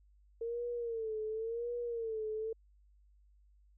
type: tone with vibrato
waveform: sine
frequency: 455.8 Hz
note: A#4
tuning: 39 cents flat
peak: -35 dBFS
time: 0.41-2.53 s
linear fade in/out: 5 ms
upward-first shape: sine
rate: 0.93 Hz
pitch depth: 93 cents each way
effects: added 50 Hz sine -62 dBFS peak until 3.77 s